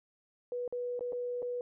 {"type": "tone with dropouts", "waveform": "sine", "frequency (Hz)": 489.4, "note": "B4", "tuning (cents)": -16, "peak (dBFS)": -33, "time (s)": [0.52, 1.61], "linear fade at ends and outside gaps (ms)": 1, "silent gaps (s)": [[0.678, 0.725], [0.993, 1.008], [1.123, 1.13], [1.421, 1.427]], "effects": []}